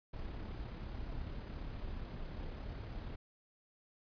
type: noise with amplitude modulation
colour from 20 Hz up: brown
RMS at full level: -42 dBFS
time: 0.13-3.16 s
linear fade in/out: 10 ms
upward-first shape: sine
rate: 34.4 Hz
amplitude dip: 30%
effects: resampled to 11025 Hz